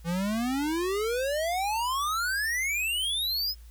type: exponential sweep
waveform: square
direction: up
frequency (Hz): 163.4 to 5210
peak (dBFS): -27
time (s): 0.04-3.55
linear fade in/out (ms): 50
effects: added 57 Hz sine -45 dBFS peak until 3.7 s + white hiss -61 dBFS RMS until 3.7 s